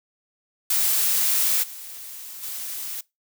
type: noise with level steps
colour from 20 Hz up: blue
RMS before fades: -21 / -38 / -32 dBFS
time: 0.7-3.01 s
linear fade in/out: 5 ms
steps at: 1.62 / 2.42 s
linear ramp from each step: 20 ms
effects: noise-tail reverb RT60 0.2 s tail -22 dB re dry